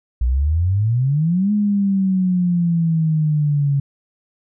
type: exponential two-way sweep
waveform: sine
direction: up then down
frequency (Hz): 57.8 to 210.3 to 138.9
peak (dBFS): -14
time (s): 0.21-3.8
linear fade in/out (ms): 5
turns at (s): 1.52
effects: none